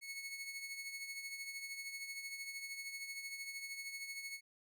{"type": "tone with tremolo", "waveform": "sawtooth", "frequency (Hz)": 2200, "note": "C#7", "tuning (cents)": -14, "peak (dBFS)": -38, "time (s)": [0.01, 4.41], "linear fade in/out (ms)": 50, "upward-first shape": "triangle", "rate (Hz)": 13, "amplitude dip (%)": 60, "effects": []}